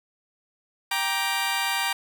15% pulse chord, G minor, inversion none, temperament just, 784 / 940.8 / 1176 Hz, G5 / Bb5 / D6, 0 / +16 / +2 cents, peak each -22 / -21 / -26 dBFS, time 0.91-1.93 s, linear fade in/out 5 ms, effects none

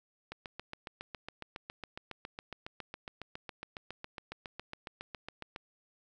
click train, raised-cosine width 0.3 ms, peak -25 dBFS, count 39, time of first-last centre 0.32-5.561 s, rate 7.25 Hz, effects none

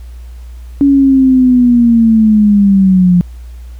sine linear sweep, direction down, 282.5 to 174.61 Hz, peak -4 dBFS, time 0.81-3.21 s, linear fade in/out 0 ms, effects added 60 Hz sine -26 dBFS peak until 3.79 s + pink hiss -48 dBFS RMS until 3.79 s

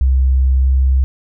sine tone with pitch glide, 65.41 to 65.83 Hz, C2 to C2, 0 to +11 cents, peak -9 dBFS, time 0.01-1.04 s, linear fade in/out 0 ms, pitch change +11 cents, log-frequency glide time 0.6-0.68 s, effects none

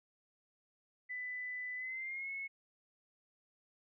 sine tone with pitch glide, 1996 to 2189 Hz, B6 to C#7, +18 to -22 cents, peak -39 dBFS, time 1.09-2.48 s, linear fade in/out 20 ms, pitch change +160 cents, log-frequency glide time 1.76-2.3 s, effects none

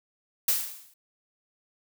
blue noise with exponential decay, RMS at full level -21 dBFS, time 0.48-0.94 s, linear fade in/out 5 ms, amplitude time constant 100 ms, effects none

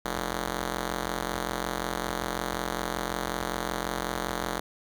5% pulse ring-modulated tone, 129.4 Hz, C3, 19 cents flat, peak -15 dBFS, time 0.05-4.6 s, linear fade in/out 5 ms, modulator 87.4 Hz, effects none

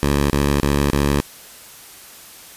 10% pulse tone bursts, 71.2 Hz, C#2, 47 cents sharp, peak -7 dBFS, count 4, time 0.03-1.203 s, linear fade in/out 0 ms, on 270 ms, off 31 ms, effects white hiss -41 dBFS RMS until 2.56 s + resampled to 32000 Hz

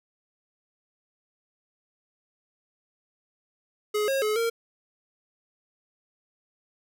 square tone with pitch steps, 421.1 / 541 / 426.7 / 461 Hz, G#4 / C#5 / G#4 / A#4, +24 / -42 / +47 / -19 cents, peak -24 dBFS, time 3.94-4.5 s, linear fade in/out 10 ms, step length 140 ms, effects none

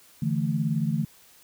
sine chord, D suspended second, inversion none, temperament equal, 146.83 / 164.81 / 220 Hz, D3 / E3 / A3, 0 / 0 / 0 cents, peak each -27 / -27 / -28 dBFS, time 0.22-1.05 s, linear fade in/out 5 ms, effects white hiss -55 dBFS RMS until 1.43 s

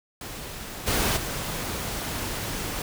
pink noise with level steps, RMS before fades -37 / -24 / -31 dBFS, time 0.21-2.82 s, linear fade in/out 2 ms, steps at 0.86 / 1.16 s, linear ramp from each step 20 ms, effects none

